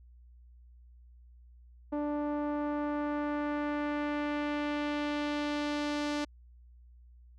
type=tone with low-pass filter sweep; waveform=sawtooth; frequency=294.1 Hz; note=D4; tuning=3 cents sharp; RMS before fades=-33 dBFS; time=1.92-6.25 s; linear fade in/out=10 ms; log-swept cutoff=800 to 5600 Hz; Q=1.1; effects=added 60 Hz sine -53 dBFS peak until 7.38 s